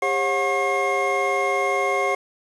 triangle tone cluster, 400.2 / 542 / 727 / 1088 / 2136 Hz, G4 / C#5 / F#5 / C#6 / C7, +36 / -39 / -31 / -33 / +35 cents, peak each -24 dBFS, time 0.02-2.15 s, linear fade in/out 5 ms, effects resampled to 24000 Hz + 7-bit

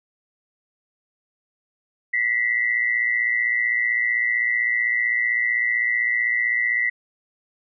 sine tone pair together, 1946.3 / 2062 Hz, B6 / C7, -26 / -26 cents, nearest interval minor second, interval 100 cents, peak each -20 / -24 dBFS, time 2.13-6.9 s, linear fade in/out 10 ms, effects none

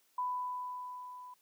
sine tone with level ramp, 996 Hz, B5, 14 cents sharp, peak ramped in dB -31 to -47 dBFS, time 0.18-1.34 s, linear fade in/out 5 ms, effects white hiss -71 dBFS RMS until 1.41 s + high-pass 200 Hz 12 dB/octave

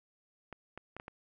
clicks, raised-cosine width 0.5 ms, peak -29 dBFS, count 5, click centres 0.527 / 0.776 / 0.966 / 0.999 / 1.081 s, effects none

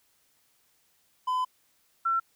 triangle / sine tone pair in turn, 1012 / 1350.9 Hz, B5 / E6, +42 / +42 cents, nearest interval perfect fourth, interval 500 cents, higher second, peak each -23 dBFS, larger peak neither, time 1.27-1.45 / 2.05-2.2 s, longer first, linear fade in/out 10 ms, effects white hiss -68 dBFS RMS until 2.35 s

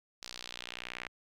sawtooth tone with band-pass filter sweep, 60.8 Hz, B1, 26 cents flat, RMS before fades -45 dBFS, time 0.22-1.08 s, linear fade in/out 5 ms, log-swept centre 5000 to 2100 Hz, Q 2, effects none

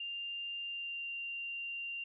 sine tone with pitch glide, 2794 to 2775 Hz, F7 to F7, 0 to -12 cents, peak -38 dBFS, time 0-2.04 s, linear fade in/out 5 ms, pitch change -12 cents, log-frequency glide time 0.62-1.09 s, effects none

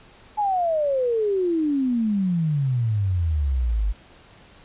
sine exponential sweep, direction down, 859 to 48 Hz, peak -19 dBFS, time 0.37-3.93 s, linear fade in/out 20 ms, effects pink hiss -50 dBFS RMS until 4.64 s + resampled to 8000 Hz

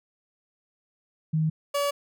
sine / 30% pulse tone pair in turn, 157.4 / 570.4 Hz, D#3 / C#5, +20 / +49 cents, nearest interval octave + minor seventh, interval 2229 cents, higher second, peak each -21 dBFS, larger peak neither, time 1.33-1.5 / 1.74-1.91 s, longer neither, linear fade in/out 10 ms, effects none

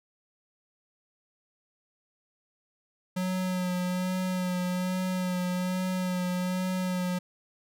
square tone with vibrato, 182.7 Hz, F#3, 22 cents flat, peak -28 dBFS, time 3.16-7.19 s, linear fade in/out 10 ms, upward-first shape sine, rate 1.2 Hz, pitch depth 22 cents each way, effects none

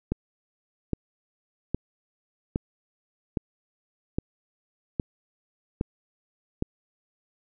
click train, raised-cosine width 3 ms, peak -12 dBFS, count 9, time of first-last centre 0.12-6.624 s, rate 1.23 Hz, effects none

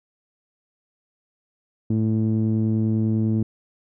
sawtooth tone with low-pass filter, 110 Hz, A2, in tune, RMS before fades -21 dBFS, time 1.9-3.43 s, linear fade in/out 5 ms, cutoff 270 Hz, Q 3, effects none

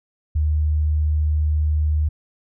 sine tone, 76.2 Hz, D#2, 36 cents flat, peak -16 dBFS, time 0.35-2.09 s, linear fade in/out 10 ms, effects none

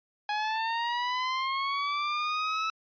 sawtooth linear sweep, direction up, 830.6 to 1310 Hz, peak -24 dBFS, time 0.29-2.7 s, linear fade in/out 2 ms, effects resampled to 11025 Hz

